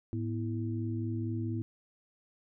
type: tone cluster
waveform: sine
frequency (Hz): 108 / 244.7 / 329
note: A2 / B3 / E4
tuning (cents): -32 / -16 / -3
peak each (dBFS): -33 / -38 / -38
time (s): 0.13-1.62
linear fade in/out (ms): 0
effects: none